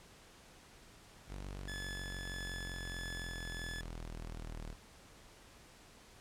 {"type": "linear sweep", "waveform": "sawtooth", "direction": "down", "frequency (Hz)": [48.66, 38.89], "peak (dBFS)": -39, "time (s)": [1.27, 4.76], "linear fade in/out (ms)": 50}
{"type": "tone with tremolo", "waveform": "sawtooth", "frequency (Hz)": 1722, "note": "A6", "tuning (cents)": -38, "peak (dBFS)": -39, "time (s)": [1.68, 3.81], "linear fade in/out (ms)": 2, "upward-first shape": "sine", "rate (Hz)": 1.6, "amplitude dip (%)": 25}
{"effects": ["pink hiss -59 dBFS RMS until 6.2 s", "low-pass 10000 Hz 12 dB/octave"]}